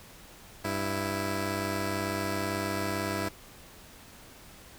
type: tone pair together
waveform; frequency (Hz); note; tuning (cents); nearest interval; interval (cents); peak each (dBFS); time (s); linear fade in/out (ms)
10% pulse; 97.99 / 329.6; G2 / E4; 0 / 0; octave + major sixth; 2100; -24; 0.64-3.29; 10
effects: pink hiss -51 dBFS RMS until 4.78 s